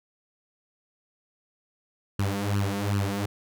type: tone with flanger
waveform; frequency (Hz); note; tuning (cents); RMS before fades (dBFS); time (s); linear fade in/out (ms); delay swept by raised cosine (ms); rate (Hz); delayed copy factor
sawtooth; 100.4; G2; +42; -27; 2.19-3.26; 5; 0.68 to 4.48; 2.6; +0.95
effects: none